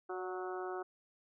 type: harmonic tone with a mistuned harmonic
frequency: 184 Hz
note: F#3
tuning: 9 cents flat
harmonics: 2 / 3 / 4 / 5 / 6 / 7 / 8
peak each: -40 / -51 / -44 / -52 / -50 / -48 / -51 dBFS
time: 0.09-0.83 s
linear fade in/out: 10 ms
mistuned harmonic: 3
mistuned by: +36 cents
effects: none